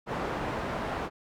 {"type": "low-pass noise", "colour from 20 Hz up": "white", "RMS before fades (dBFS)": -33, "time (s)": [0.06, 1.1], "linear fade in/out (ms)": 50, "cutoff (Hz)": 1000, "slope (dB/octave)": 12, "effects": []}